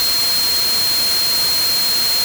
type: tone in noise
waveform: sine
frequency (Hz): 4210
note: C8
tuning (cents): +10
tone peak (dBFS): -15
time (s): 0-2.24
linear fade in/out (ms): 0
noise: white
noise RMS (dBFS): -21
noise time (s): 0-2.24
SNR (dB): +3
effects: none